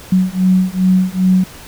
sine beating tone pair, 184.4 / 186.9 Hz, F#3 / F#3, -6 / +18 cents, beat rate 2.5 Hz, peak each -13 dBFS, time 0.12-1.44 s, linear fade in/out 5 ms, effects pink hiss -36 dBFS RMS until 1.67 s

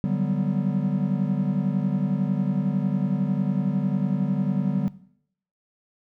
triangle chord, G major seventh, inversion second, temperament equal, 146.83 / 185 / 196 / 246.9 Hz, D3 / F#3 / G3 / B3, 0 / 0 / 0 / 0 cents, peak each -25 / -24 / -24 / -29 dBFS, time 0.04-4.88 s, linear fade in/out 0 ms, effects noise-tail reverb RT60 0.7 s tail -19 dB re dry

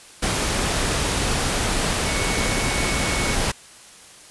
sine tone in noise, 2217 Hz, C#7, in tune, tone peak -29 dBFS, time 2.06-3.35 s, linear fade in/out 10 ms, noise pink, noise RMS -22 dBFS, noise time 0.22-3.52 s, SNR -10 dB, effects white hiss -45 dBFS RMS until 4.3 s + resampled to 24000 Hz

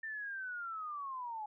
sine linear sweep, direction down, 1800 to 830.6 Hz, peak -39 dBFS, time 0.03-1.46 s, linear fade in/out 5 ms, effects none

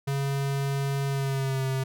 square tone with pitch glide, 138.59 to 132.79 Hz, C#3 to C3, 0 to +26 cents, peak -26 dBFS, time 0.07-1.84 s, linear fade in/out 10 ms, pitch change -74 cents, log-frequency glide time 1.07-1.65 s, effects none

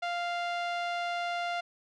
sawtooth tone with low-pass filter, 697 Hz, F5, 4 cents flat, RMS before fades -33 dBFS, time 0.02-1.61 s, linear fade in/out 10 ms, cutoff 3500 Hz, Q 0.97, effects none

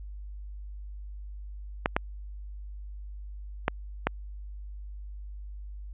clicks, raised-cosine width 0.5 ms, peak -8 dBFS, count 4, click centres 1.859 / 1.965 / 3.681 / 4.07 s, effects added 50 Hz sine -38 dBFS peak until 5.93 s + resampled to 8000 Hz

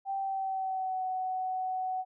sine tone with pitch glide, 781 to 746.6 Hz, G5 to F#5, -7 to +15 cents, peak -30 dBFS, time 0.05-2.05 s, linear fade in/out 50 ms, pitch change -78 cents, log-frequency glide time 0.16-1.04 s, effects none

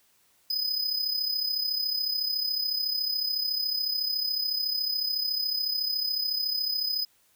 square tone with amplitude modulation, 5010 Hz, D#8, 11 cents sharp, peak -24 dBFS, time 0.5-7.05 s, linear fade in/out 5 ms, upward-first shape sine, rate 33.9 Hz, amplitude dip 60%, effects white hiss -65 dBFS RMS until 7.35 s

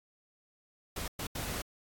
pink noise bursts at uneven times, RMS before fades -37 dBFS, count 3, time 0.96-1.08 / 1.19-1.27 / 1.35-1.62 s, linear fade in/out 5 ms, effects AAC 64 kbps

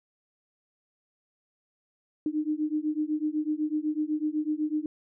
sine beating tone pair, 301.3 / 309.3 Hz, D4 / D#4, +44 / -10 cents, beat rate 8 Hz, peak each -29 dBFS, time 2.26-4.86 s, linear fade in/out 2 ms, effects none

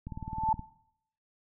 click train, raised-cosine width 5 ms, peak -26 dBFS, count 11, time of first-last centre 0.07-0.594 s, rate 19.1 Hz
sine tone with exponential growth, 880 Hz, A5, in tune, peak -21 dBFS, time 0.07-0.53 s, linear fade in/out 5 ms, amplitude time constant 98 ms
effects noise-tail reverb RT60 0.7 s tail -19 dB re dry

